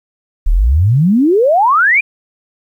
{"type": "exponential sweep", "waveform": "sine", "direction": "up", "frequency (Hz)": [33.35, 2475], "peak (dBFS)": -7, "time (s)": [0.46, 2.01], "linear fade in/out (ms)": 10, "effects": ["8-bit"]}